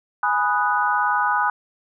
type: chord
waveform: sine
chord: G# minor seventh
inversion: none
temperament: equal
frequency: 830.6 / 987.8 / 1244.5 / 1480 Hz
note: G#5 / B5 / D#6 / F#6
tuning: 0 / 0 / 0 / 0 cents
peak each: -23 dBFS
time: 0.23-1.5 s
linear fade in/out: 2 ms
effects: none